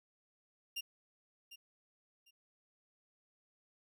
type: tone with echo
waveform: 30% pulse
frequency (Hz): 2794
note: F7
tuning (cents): 0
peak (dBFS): -35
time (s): 0.76-0.81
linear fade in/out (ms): 10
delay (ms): 750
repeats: 2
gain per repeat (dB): -13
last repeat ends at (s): 2.31
effects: none